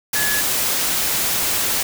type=tone in noise; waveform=sine; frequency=1699 Hz; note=G#6; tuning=39 cents sharp; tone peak=-22 dBFS; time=0.15-0.41 s; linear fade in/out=5 ms; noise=white; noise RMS=-20 dBFS; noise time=0.13-1.83 s; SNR=-5 dB; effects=none